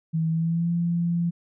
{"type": "tone with pitch glide", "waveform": "sine", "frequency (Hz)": [161.6, 171.01], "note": ["E3", "F3"], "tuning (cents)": [-34, -36], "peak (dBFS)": -21, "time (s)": [0.13, 1.31], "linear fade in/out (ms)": 20, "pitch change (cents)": 98, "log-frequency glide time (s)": [0.3, 0.71], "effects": []}